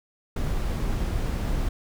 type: noise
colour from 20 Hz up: brown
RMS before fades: -26 dBFS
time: 0.36-1.69 s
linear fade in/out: 5 ms
effects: none